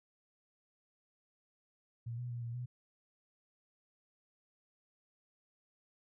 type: tone with pitch steps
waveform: sine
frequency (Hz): 117 / 122.5 / 119.6 / 117.4 / 123.4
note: A#2 / B2 / A#2 / A#2 / B2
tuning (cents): +7 / -14 / +45 / +13 / -1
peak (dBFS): -38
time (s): 2.06-2.66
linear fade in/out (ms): 10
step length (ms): 120
effects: none